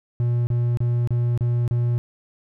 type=tone bursts; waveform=triangle; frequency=120 Hz; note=B2; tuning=49 cents flat; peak=-16 dBFS; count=6; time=0.2-1.98 s; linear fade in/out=0 ms; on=270 ms; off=32 ms; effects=none